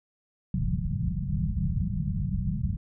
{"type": "low-pass noise", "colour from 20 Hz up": "white", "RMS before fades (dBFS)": -28, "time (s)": [0.54, 2.77], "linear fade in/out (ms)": 5, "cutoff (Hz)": 200, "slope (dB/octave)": 96, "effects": []}